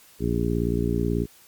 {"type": "harmonic tone", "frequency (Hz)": 58.27, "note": "A#1", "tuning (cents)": 0, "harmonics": [1, 2, 3, 4, 5, 6, 7], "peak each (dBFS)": [-28, -28, -28, -29, -30, -31, -29], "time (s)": [0.19, 1.27], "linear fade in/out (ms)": 50, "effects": ["white hiss -53 dBFS RMS until 1.47 s", "MP3 96 kbps"]}